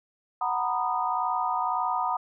sine chord, B major seventh, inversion second, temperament just, 740.8 / 926 / 987.8 / 1234.7 Hz, F#5 / A#5 / B5 / D#6, +2 / -12 / 0 / -14 cents, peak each -30 dBFS, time 0.41-2.17 s, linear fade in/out 5 ms, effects none

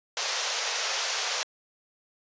white band-pass noise, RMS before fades -30 dBFS, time 0.17-1.43 s, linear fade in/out 0 ms, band 450 to 6700 Hz, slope 48 dB/octave, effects resampled to 16000 Hz

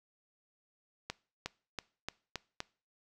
accelerating click train, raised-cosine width 0.2 ms, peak -19 dBFS, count 6, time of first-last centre 1.1-2.604 s, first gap 360 ms, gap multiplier 0.91, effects noise-tail reverb RT60 0.4 s tail -22 dB re dry

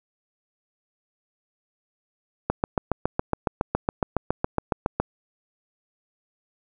click train, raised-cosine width 1 ms, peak -7 dBFS, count 19, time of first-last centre 2.5-5 s, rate 7.2 Hz, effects none

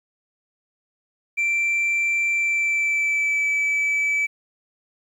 sine tone with pitch glide, 2349 to 2303 Hz, D7 to D7, 0 to -34 cents, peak -16 dBFS, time 1.37-4.27 s, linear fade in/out 20 ms, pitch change -34 cents, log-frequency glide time 2.31-3.48 s, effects tanh soft clip ceiling -18 dBFS + 9-bit

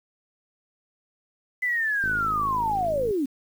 sine linear sweep, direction down, 2025 to 254 Hz, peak -22 dBFS, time 1.62-3.26 s, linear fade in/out 10 ms
click train, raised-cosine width 3 ms, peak -24 dBFS, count 58, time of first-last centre 2.04-3.109 s, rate 53.3 Hz
effects 8-bit

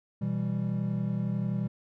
triangle chord, E minor, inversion second, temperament equal, 123.47 / 164.81 / 196 Hz, B2 / E3 / G3, 0 / 0 / 0 cents, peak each -30 / -31 / -29 dBFS, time 0.21-1.68 s, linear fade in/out 10 ms, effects none

